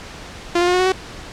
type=tone with pitch steps; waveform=sawtooth; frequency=346.5 / 352.4 / 358.3 / 364.4 / 370.5 / 376.8 Hz; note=F4 / F4 / F4 / F#4 / F#4 / F#4; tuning=-14 / +16 / +44 / -26 / +2 / +32 cents; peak=-10 dBFS; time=0.55-0.922 s; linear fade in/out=5 ms; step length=62 ms; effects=pink hiss -35 dBFS RMS until 1.32 s + low-pass 6000 Hz 12 dB/octave